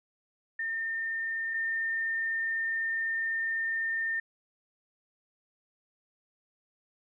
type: tone pair in turn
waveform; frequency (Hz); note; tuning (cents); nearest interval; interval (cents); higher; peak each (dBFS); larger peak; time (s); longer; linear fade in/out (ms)
sine; 1812 / 1812; A#6 / A#6; -50 / -50; unison; 0; neither; -30 / -28; second; 0.59-1.54 / 1.54-4.2; second; 5
effects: none